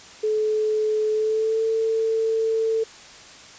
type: tone with pitch glide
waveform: sine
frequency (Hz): 430.5 to 446.5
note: A4 to A4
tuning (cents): -38 to +25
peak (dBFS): -19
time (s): 0.23-2.84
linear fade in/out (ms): 10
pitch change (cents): +63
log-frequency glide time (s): 1.12-1.63
effects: white hiss -44 dBFS RMS until 3.58 s + resampled to 16000 Hz